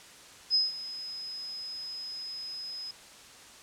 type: tone with ADSR envelope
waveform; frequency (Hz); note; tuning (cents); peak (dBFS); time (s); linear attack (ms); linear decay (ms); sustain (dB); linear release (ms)
sine; 5070; D#8; +32; -20; 0.5-2.91; 45; 170; -16; 3
effects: white hiss -51 dBFS RMS until 3.62 s + low-pass 8000 Hz 12 dB/octave